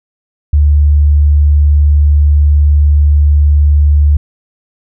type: tone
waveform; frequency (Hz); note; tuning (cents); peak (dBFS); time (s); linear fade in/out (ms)
sine; 73.42; D2; 0; -4; 0.53-4.17; 5
effects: none